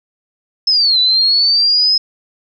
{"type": "linear two-way sweep", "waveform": "sine", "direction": "down then up", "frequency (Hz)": [5250, 3951, 5140], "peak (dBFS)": -9, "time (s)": [0.67, 1.98], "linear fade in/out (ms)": 5, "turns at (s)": 0.99, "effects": []}